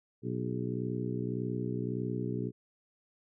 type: harmonic tone with a mistuned harmonic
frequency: 61.74 Hz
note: B1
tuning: in tune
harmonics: 2 / 3 / 4 / 5 / 6 / 7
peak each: -36 / -38 / -39 / -40 / -41 / -41 dBFS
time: 0.22-2.52 s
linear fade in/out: 50 ms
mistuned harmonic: 7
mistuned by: -54 cents
effects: none